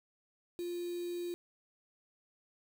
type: tone with quantisation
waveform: sine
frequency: 349.2 Hz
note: F4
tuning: in tune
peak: -36 dBFS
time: 0.59-1.34 s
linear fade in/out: 0 ms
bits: 8
effects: none